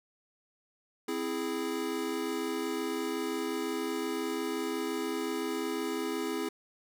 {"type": "chord", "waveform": "square", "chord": "C augmented", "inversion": "none", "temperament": "equal", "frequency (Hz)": [261.6, 329.6, 415.3], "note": ["C4", "E4", "G#4"], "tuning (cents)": [0, 0, 0], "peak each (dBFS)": [-38, -36, -36], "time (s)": [1.08, 6.49], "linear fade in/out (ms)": 5, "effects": []}